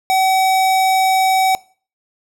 square tone, 759 Hz, F#5, 44 cents sharp, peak -13 dBFS, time 0.1-1.55 s, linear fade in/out 0 ms, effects noise-tail reverb RT60 0.4 s tail -21 dB re dry

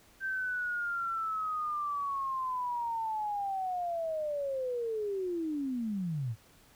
sine linear sweep, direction down, 1568 to 103.83 Hz, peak -31 dBFS, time 0.2-6.36 s, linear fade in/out 50 ms, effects pink hiss -61 dBFS RMS until 6.75 s

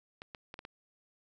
clicks, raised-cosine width 0.3 ms, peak -28 dBFS, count 5, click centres 0.219 / 0.348 / 0.541 / 0.591 / 0.651 s, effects none

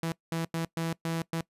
sawtooth tone bursts at uneven times, 164.81 Hz, E3, in tune, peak -25 dBFS, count 6, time 0.03-0.12 / 0.32-0.45 / 0.54-0.65 / 0.77-0.93 / 1.05-1.22 / 1.33-1.41 s, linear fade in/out 2 ms, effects noise-tail reverb RT60 0.1 s tail -21 dB re dry + resampled to 32000 Hz

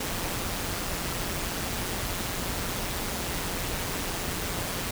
pink noise with amplitude modulation, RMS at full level -29 dBFS, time 0-4.91 s, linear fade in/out 5 ms, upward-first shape sine, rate 179 Hz, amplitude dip 50%, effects none

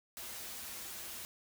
white noise with comb filter, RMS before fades -45 dBFS, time 0.17-1.25 s, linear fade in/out 0 ms, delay 6.9 ms, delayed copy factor -0.8, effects none

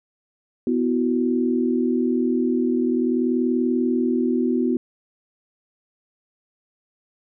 sine chord, B suspended fourth, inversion none, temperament equal with one note detuned, 248.8 / 329.6 / 370 Hz, B3 / E4 / F#4, +13 / 0 / 0 cents, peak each -20 / -25 / -24 dBFS, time 0.67-4.77 s, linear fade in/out 2 ms, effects none

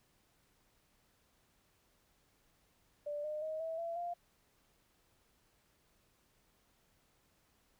sine tone with pitch steps, 587.3 / 607.7 / 628.7 / 650.5 / 673.1 / 696.4 Hz, D5 / D#5 / D#5 / E5 / E5 / F5, 0 / -41 / +18 / -23 / +36 / -5 cents, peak -37 dBFS, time 3.06-4.14 s, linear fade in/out 10 ms, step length 180 ms, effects pink hiss -73 dBFS RMS until 7.79 s

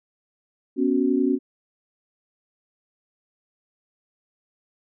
sine chord, B suspended second, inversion none, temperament just, 246.9 / 277.8 / 370.4 Hz, B3 / C#4 / F#4, 0 / +4 / +2 cents, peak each -23 / -21 / -24 dBFS, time 0.76-1.39 s, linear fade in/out 50 ms, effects none

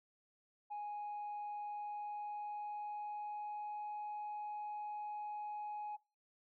sine tone with pitch glide, 830.6 to 837.8 Hz, G#5 to G#5, 0 to +15 cents, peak -39 dBFS, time 0.7-5.97 s, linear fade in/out 20 ms, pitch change +15 cents, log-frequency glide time 1.63-3.88 s, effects noise-tail reverb RT60 0.3 s tail -22 dB re dry + tanh soft clip ceiling -39 dBFS

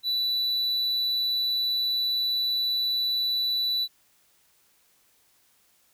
triangle tone, 3963 Hz, B7, 5 cents sharp, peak -22 dBFS, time 0.03-3.88 s, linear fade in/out 50 ms, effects white hiss -64 dBFS RMS until 5.93 s

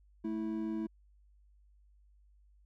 triangle tone pair together, 219.4 / 326.1 Hz, A3 / E4, -5 / -19 cents, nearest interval perfect fifth, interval 686 cents, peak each -35 / -34 dBFS, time 0.24-0.87 s, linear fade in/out 10 ms, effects added 50 Hz sine -61 dBFS peak until 2.65 s

